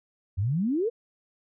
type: exponential sweep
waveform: sine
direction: up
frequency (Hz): 87.31 to 493.9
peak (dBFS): -23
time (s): 0.37-0.9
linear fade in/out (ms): 20
effects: none